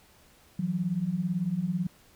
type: beating tone pair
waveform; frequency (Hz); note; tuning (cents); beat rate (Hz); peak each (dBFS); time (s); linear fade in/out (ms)
sine; 164.81 / 182.81; E3 / F#3; 0 / -21; 18; -31 / -28; 0.59-1.87; 5
effects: pink hiss -59 dBFS RMS until 2.15 s